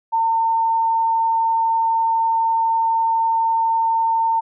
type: tone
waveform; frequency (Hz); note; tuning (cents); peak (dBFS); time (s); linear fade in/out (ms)
sine; 906; A#5; -50; -15; 0.12-4.41; 20
effects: none